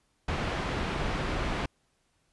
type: low-pass noise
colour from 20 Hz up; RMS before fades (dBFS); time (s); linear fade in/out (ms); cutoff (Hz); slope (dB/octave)
pink; -31; 0.28-1.66; 5; 2800; 12
effects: pink hiss -72 dBFS RMS until 2.32 s + resampled to 24000 Hz